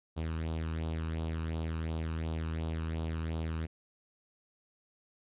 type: tone with flanger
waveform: sawtooth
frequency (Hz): 80.6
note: E2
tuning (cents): -38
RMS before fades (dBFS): -35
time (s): 0.16-3.67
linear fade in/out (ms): 20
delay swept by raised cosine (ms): 0.24 to 0.76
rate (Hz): 2.8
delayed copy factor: +0.65
effects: resampled to 8000 Hz